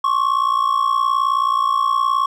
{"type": "ring-modulated tone", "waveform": "triangle", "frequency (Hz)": 1103, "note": "C#6", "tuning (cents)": -9, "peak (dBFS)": -10, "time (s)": [0.04, 2.26], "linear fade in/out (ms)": 2, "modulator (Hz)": 29.5, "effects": []}